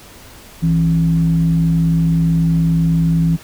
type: tone with frequency modulation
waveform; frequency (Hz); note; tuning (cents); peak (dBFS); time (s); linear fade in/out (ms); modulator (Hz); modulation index
sine; 164.6; E3; -2; -11; 0.62-3.37; 20; 106; 0.42
effects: pink hiss -40 dBFS RMS until 3.43 s